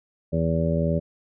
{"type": "harmonic tone", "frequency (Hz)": 82.1, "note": "E2", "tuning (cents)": -6, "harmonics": [1, 2, 3, 4, 5, 6, 7], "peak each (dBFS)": [-28, -23, -30, -36, -31, -35, -27], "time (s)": [0.32, 1], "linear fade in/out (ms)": 20, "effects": []}